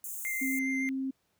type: high-pass noise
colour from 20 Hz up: white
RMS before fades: -39 dBFS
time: 0.04-0.59 s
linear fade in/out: 2 ms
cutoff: 6400 Hz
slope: 96 dB/octave
type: tone with vibrato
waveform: triangle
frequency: 2091 Hz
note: C7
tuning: 2 cents flat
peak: -30 dBFS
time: 0.25-0.89 s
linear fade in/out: 0 ms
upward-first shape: triangle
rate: 7.2 Hz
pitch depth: 13 cents each way
type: tone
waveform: sine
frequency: 266.1 Hz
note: C4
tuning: 29 cents sharp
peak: -30 dBFS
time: 0.41-1.11 s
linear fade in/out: 10 ms
effects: pink hiss -74 dBFS RMS until 1.39 s + high-pass 80 Hz 12 dB/octave